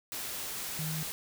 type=tone in noise; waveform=sine; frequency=157.3 Hz; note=D#3; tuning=19 cents sharp; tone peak=-34 dBFS; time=0.79-1.03 s; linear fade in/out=0 ms; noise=white; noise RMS=-38 dBFS; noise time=0.12-1.12 s; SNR=+1 dB; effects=none